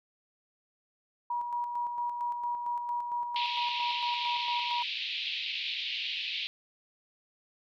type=tone with tremolo; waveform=sine; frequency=960 Hz; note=B5; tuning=49 cents flat; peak=-29 dBFS; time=1.3-4.83 s; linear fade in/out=5 ms; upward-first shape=square; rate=4.4 Hz; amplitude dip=40%
type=band-pass noise; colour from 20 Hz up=pink; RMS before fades=-35 dBFS; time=3.36-6.47 s; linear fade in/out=0 ms; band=2400 to 4100 Hz; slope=48 dB/octave
effects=none